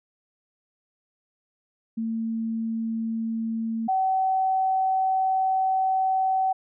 sine tone pair in turn, 225.5 / 760.2 Hz, A3 / F#5, +43 / +47 cents, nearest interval octave + major sixth, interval 2104 cents, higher second, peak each -25 / -20 dBFS, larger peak second, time 1.97-3.88 / 3.88-6.53 s, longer second, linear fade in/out 10 ms, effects none

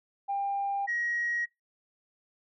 sine tone pair in turn, 797 / 1895.6 Hz, G5 / A#6, +28 / +28 cents, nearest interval octave + minor third, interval 1500 cents, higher second, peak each -27 dBFS, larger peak neither, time 0.28-0.87 / 0.87-1.46 s, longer neither, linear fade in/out 20 ms, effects noise-tail reverb RT60 0.2 s tail -23 dB re dry + tanh soft clip ceiling -23 dBFS

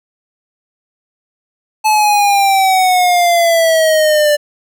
square exponential sweep, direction down, 867 to 587.3 Hz, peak -9 dBFS, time 1.84-4.37 s, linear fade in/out 20 ms, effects none

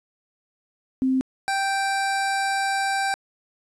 sine / 25% pulse tone pair in turn, 261.4 / 783.3 Hz, C4 / G5, -1 / -2 cents, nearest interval octave + perfect fifth, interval 1899 cents, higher second, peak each -18 dBFS, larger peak neither, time 1.02-1.21 / 1.48-3.14 s, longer second, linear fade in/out 0 ms, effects resampled to 24000 Hz + 10-bit

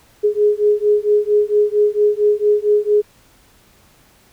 sine beating tone pair, 415.3 / 419.7 Hz, G#4 / G#4, 0 / +18 cents, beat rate 4.4 Hz, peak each -15 / -15 dBFS, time 0.23-3.02 s, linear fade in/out 20 ms, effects pink hiss -52 dBFS RMS until 4.32 s

